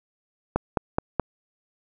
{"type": "click train", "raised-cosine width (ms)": 1, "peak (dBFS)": -7, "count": 4, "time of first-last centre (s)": [0.56, 1.197], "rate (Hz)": 4.71, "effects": []}